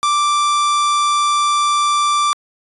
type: tone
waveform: 45% pulse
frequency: 1174.7 Hz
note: D6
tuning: in tune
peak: -13 dBFS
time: 0.03-2.33 s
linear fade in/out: 0 ms
effects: resampled to 24000 Hz